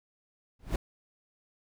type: noise with exponential growth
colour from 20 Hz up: brown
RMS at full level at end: -24 dBFS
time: 0.59-0.76 s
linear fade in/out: 5 ms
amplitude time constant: 36 ms
effects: none